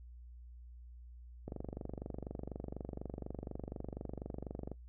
click train, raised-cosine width 2 ms, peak -28 dBFS, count 79, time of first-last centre 1.48-4.717 s, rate 24.1 Hz, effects noise-tail reverb RT60 0.1 s tail -20 dB re dry + added 60 Hz sine -50 dBFS peak until 4.88 s

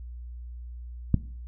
click, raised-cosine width 5 ms, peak -7 dBFS, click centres 1.143 s, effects noise-tail reverb RT60 0.5 s tail -18 dB re dry + added 60 Hz sine -37 dBFS peak until 1.47 s

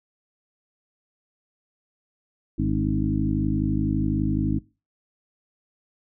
harmonic tone with a mistuned harmonic, 51.91 Hz, G#1, in tune, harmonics 1 / 2 / 3 / 4 / 5 / 6, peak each -28 / -28 / -28 / -28 / -28 / -28 dBFS, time 2.58-4.59 s, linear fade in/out 10 ms, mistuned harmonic 5, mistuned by +44 cents, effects noise-tail reverb RT60 0.3 s tail -22 dB re dry

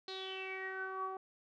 sawtooth tone with low-pass filter sweep, 380 Hz, F#4, 46 cents sharp, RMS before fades -42 dBFS, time 0.08-1.17 s, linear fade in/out 2 ms, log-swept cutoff 4200 to 940 Hz, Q 9.9, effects none

